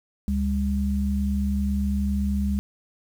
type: tone pair together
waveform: sine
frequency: 71.1 / 201 Hz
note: C#2 / G3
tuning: +45 / +44 cents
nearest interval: octave + tritone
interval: 1799 cents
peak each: -24 dBFS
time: 0.28-2.59 s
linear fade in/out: 0 ms
effects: 8-bit